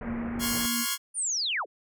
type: low-pass noise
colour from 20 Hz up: pink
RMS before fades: -38 dBFS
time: 0.01-0.66 s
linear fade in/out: 2 ms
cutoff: 2200 Hz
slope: 48 dB/octave
type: tone with pitch glide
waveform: sine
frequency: 233.1 to 237.2 Hz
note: A#3 to A#3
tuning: 0 to +30 cents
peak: -30 dBFS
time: 0.03-0.86 s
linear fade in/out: 50 ms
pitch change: +30 cents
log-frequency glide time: 0.26-0.37 s
type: chord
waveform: 5% pulse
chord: Db major seventh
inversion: third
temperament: equal with one note detuned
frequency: 1046.5 / 1108.7 / 1411.5 / 1661.2 Hz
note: C6 / Db6 / F6 / Ab6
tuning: 0 / 0 / +18 / 0 cents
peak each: -21 dBFS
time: 0.39-0.98 s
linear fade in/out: 50 ms
type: linear sweep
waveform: sine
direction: down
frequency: 9590 to 280 Hz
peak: -26 dBFS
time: 1.14-1.66 s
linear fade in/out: 50 ms
effects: none